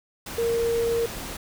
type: tone in noise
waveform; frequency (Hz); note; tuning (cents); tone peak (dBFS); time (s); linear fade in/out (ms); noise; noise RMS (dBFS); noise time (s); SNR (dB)
sine; 464.6; A#4; -6; -21; 0.38-1.06; 5; pink; -35; 0.26-1.37; +11
effects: none